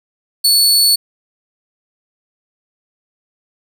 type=tone; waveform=sawtooth; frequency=4435 Hz; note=C#8; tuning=in tune; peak=-6 dBFS; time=0.44-0.96 s; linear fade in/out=10 ms; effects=none